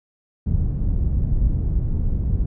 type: low-pass noise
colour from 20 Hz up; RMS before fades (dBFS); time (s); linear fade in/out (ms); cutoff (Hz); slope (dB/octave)
pink; -20; 0.46-2.46; 5; 120; 12
effects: none